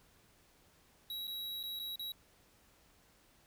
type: tone with dropouts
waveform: square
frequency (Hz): 3871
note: B7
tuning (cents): -35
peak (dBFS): -40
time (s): 1.1-2.12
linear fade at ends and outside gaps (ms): 2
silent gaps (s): 1.271-1.277 / 1.63-1.636 / 1.792-1.797 / 1.958-1.994
effects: pink hiss -67 dBFS RMS until 3.46 s